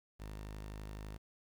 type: tone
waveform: sawtooth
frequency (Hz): 51.91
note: G#1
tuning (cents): 0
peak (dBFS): -40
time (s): 0.19-1.18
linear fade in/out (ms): 20
effects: 11-bit